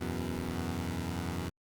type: chord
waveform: 15% pulse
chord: E suspended second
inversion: none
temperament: equal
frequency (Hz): 82.41 / 92.5 / 123.47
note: E2 / F#2 / B2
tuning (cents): 0 / 0 / 0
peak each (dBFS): -30 / -31 / -35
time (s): 0-1.5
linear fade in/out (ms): 20
effects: Opus 48 kbps